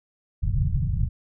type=low-pass noise; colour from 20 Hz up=white; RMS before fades=-23 dBFS; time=0.42-1.09 s; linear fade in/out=20 ms; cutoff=150 Hz; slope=48 dB/octave; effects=none